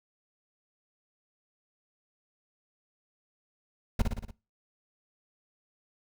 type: noise with echo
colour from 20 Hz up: brown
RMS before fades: -22 dBFS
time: 3.99-4.02 s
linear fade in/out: 5 ms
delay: 58 ms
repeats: 5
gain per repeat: -4 dB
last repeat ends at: 4.31 s
effects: noise-tail reverb RT60 0.3 s tail -21 dB re dry